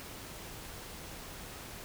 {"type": "silence", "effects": ["pink hiss -46 dBFS RMS until 1.84 s"]}